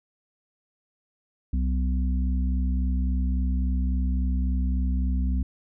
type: harmonic tone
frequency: 63.6 Hz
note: C2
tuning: 48 cents flat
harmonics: 1 / 3 / 4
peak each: -22 / -32 / -34 dBFS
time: 1.53-5.43 s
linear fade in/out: 5 ms
effects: none